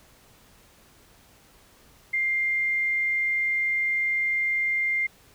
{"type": "tone", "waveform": "sine", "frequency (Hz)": 2100, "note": "C7", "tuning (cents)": 6, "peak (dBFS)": -22, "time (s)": [2.13, 5.07], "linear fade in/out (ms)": 10, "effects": ["pink hiss -56 dBFS RMS until 5.34 s"]}